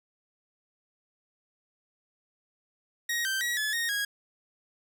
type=tone with pitch steps; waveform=sawtooth; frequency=1883 / 1560 / 1915 / 1717 / 1859 / 1647 Hz; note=A#6 / G6 / A#6 / A6 / A#6 / G#6; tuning=+17 / -9 / +46 / -43 / -5 / -15 cents; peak=-24 dBFS; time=3.09-4.05 s; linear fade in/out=5 ms; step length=160 ms; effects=none